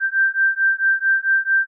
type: beating tone pair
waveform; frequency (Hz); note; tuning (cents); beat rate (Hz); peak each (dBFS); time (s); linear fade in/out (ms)
sine; 1568 / 1572.5; G6 / G6; 0 / +5; 4.5; -18; 0-1.67; 50
effects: none